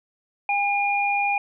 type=tone pair together; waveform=sine; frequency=808.6 / 2423 Hz; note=G#5 / D#7; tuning=-46 / -47 cents; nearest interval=octave + perfect fifth; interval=1899 cents; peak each=-22 / -23 dBFS; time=0.49-1.38 s; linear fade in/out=2 ms; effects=none